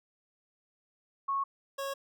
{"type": "tone pair in turn", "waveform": ["sine", "25% pulse"], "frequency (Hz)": [1100, 550], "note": ["C#6", "C#5"], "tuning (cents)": [-14, -14], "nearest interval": "octave", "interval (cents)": 1200, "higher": "first", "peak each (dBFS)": [-28, -30], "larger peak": "first", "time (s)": [[1.28, 1.44], [1.78, 1.94]], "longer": "neither", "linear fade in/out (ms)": 10, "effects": []}